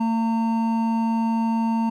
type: tone pair together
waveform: triangle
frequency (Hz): 226.1 / 913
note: A3 / A#5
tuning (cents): +47 / -36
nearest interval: 2 octaves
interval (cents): 2417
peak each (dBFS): -18 / -25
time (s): 0-1.9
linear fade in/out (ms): 10
effects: none